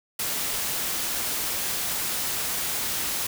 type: noise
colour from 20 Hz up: white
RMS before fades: -28 dBFS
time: 0.19-3.27 s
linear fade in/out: 5 ms
effects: none